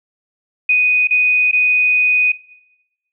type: tone with dropouts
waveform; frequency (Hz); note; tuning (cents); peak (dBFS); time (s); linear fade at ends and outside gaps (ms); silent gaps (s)
sine; 2489; D#7; 0; -10; 0.69-2.32; 5; 1.073-1.107 / 1.514-1.529
effects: noise-tail reverb RT60 0.9 s tail -18 dB re dry